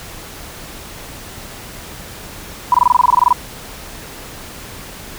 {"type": "tone bursts", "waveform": "sine", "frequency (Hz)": 986, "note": "B5", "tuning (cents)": -3, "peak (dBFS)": -6, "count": 14, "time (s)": [2.72, 3.328], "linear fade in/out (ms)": 2, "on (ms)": 23, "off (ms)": 22, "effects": ["pink hiss -33 dBFS RMS until 5.18 s"]}